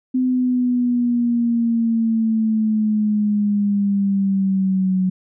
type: exponential sweep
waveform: sine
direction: down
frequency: 256.4 to 185 Hz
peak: -15 dBFS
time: 0.14-5.1 s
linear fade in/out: 10 ms
effects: none